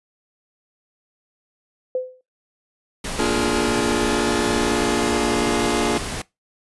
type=tone with exponential decay; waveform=sine; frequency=510 Hz; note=C5; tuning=44 cents flat; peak=-17 dBFS; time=1.95-2.21 s; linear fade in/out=2 ms; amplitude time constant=56 ms
type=noise; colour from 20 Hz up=pink; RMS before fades=-28 dBFS; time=3.04-6.22 s; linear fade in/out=5 ms
type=chord; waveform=sawtooth; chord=Bb dominant seventh; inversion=none; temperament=just; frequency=233.1 / 291.4 / 349.6 / 419.5 Hz; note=Bb3 / D4 / F4 / Ab4; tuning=0 / -13 / +2 / +17 cents; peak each=-20 dBFS; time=3.19-5.98 s; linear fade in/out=2 ms
effects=noise-tail reverb RT60 0.2 s tail -21 dB re dry + resampled to 24000 Hz